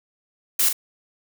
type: noise with echo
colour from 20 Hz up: blue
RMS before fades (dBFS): -19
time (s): 0.59-0.69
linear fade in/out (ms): 5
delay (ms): 40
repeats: 1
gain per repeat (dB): -6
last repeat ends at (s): 0.73
effects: none